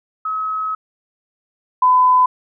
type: tone pair in turn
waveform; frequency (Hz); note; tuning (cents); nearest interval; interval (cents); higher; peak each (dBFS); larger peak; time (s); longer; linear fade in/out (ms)
sine; 1281 / 1007.4; E6 / B5; -50 / +34; major third; 416; first; -19 / -9; second; 0.25-0.75 / 1.82-2.26; first; 5
effects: none